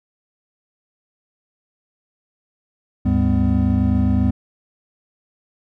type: tone cluster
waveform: triangle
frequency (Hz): 74.3 / 101.7 / 200.3 / 252.2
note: D2 / G#2 / G3 / B3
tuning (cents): +21 / -36 / +38 / +36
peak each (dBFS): -18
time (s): 3.05-4.31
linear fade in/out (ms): 10
effects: none